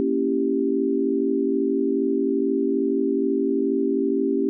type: chord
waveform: sine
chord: A# diminished seventh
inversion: none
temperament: equal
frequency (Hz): 233.1 / 277.2 / 329.6 / 392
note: A#3 / C#4 / E4 / G4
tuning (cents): 0 / 0 / 0 / 0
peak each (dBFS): -27 / -23 / -28 / -23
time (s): 0-4.49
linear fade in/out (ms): 0
effects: none